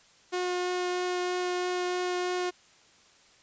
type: tone with vibrato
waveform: sawtooth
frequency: 360.2 Hz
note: F#4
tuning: 46 cents flat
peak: -24 dBFS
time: 0.32-2.51 s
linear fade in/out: 20 ms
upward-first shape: triangle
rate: 3.1 Hz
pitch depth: 8 cents each way
effects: white hiss -59 dBFS RMS until 3.42 s + resampled to 16000 Hz